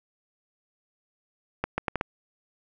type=accelerating click train; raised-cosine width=0.5 ms; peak=-11 dBFS; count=5; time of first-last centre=1.64-2.011 s; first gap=140 ms; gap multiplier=0.73; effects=none